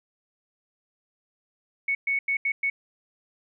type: tone bursts at uneven times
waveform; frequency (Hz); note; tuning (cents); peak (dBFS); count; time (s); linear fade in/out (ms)
sine; 2217; C#7; 0; -22; 5; 1.88-1.95 / 2.07-2.19 / 2.28-2.37 / 2.45-2.52 / 2.63-2.7; 5
effects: none